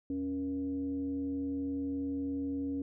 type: tone with frequency modulation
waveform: sine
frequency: 277.2 Hz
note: C#4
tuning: in tune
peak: -32 dBFS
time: 0.1-2.82 s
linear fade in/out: 2 ms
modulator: 197 Hz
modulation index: 0.43
effects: none